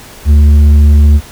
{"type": "tone with tanh clipping", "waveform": "sine", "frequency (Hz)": 73.7, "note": "D2", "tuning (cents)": 7, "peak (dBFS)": -3, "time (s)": [0.25, 1.21], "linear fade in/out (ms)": 50, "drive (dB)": 6, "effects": ["pink hiss -33 dBFS RMS until 1.31 s"]}